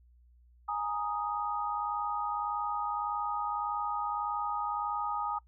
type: chord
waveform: sine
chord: Ab suspended second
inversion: none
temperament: equal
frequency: 830.6 / 932.3 / 1244.5 Hz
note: Ab5 / Bb5 / Eb6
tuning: 0 / 0 / 0 cents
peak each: -35 / -37 / -34 dBFS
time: 0.68-5.39 s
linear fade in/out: 10 ms
effects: noise-tail reverb RT60 0.1 s tail -22 dB re dry + added 60 Hz sine -58 dBFS peak until 5.47 s